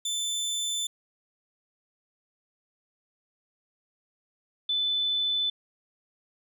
25% pulse / sine tone pair in turn, 3526 / 3507 Hz, A7 / A7, +3 / -6 cents, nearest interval unison, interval 9 cents, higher first, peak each -24 dBFS, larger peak neither, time 0.05-0.87 / 4.69-5.5 s, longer first, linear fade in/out 5 ms, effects none

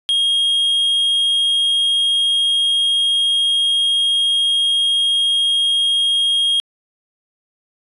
triangle tone, 3253 Hz, G#7, 37 cents flat, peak -12 dBFS, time 0.09-6.6 s, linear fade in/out 0 ms, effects resampled to 32000 Hz

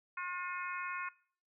harmonic tone, 358.8 Hz, F4, 47 cents sharp, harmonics 3 / 4 / 5 / 6 / 7, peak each -41 / -41 / -47 / -47 / -46 dBFS, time 0.17-1.09 s, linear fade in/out 5 ms, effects noise-tail reverb RT60 0.5 s tail -22 dB re dry

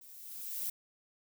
violet noise with level ramp, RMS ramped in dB -55 to -35 dBFS, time 0.01-0.7 s, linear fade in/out 5 ms, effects none

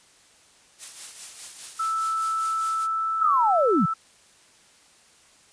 blue noise with tremolo, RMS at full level -34 dBFS, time 0.78-2.88 s, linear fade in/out 50 ms, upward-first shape triangle, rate 4.9 Hz, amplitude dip 60%
sine tone, 1318.5 Hz, E6, in tune, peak -23 dBFS, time 1.79-3.94 s, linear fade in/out 10 ms
sine linear sweep, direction down, 1336 to 138.3 Hz, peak -18 dBFS, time 3.21-3.86 s, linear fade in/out 10 ms
effects white hiss -56 dBFS RMS until 5.52 s + resampled to 22050 Hz

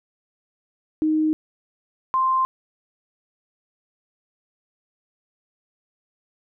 sine tone pair in turn, 311.1 / 1046.4 Hz, D#4 / C6, 0 / 0 cents, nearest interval octave + major sixth, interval 2100 cents, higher second, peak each -17 dBFS, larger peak neither, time 1.02-1.33 / 2.14-2.45 s, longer neither, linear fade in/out 0 ms, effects none

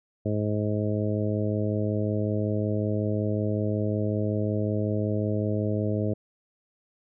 harmonic tone, 105.4 Hz, G#2, 26 cents sharp, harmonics 1 / 2 / 3 / 4 / 5 / 6, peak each -27 / -30 / -32 / -33 / -34 / -35 dBFS, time 0.25-6.14 s, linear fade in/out 10 ms, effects none

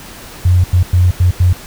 sine tone bursts at uneven times, 89.7 Hz, F2, 47 cents sharp, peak -6 dBFS, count 5, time 0.45-0.64 / 0.73-0.83 / 0.93-1.11 / 1.2-1.31 / 1.4-1.53 s, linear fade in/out 5 ms, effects pink hiss -33 dBFS RMS until 1.66 s

